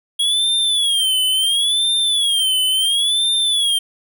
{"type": "tone with vibrato", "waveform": "square", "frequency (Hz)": 3300, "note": "G#7", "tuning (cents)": -12, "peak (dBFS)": -15, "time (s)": [0.19, 3.79], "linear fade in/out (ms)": 10, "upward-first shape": "sine", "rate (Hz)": 0.72, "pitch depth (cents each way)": 150, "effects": []}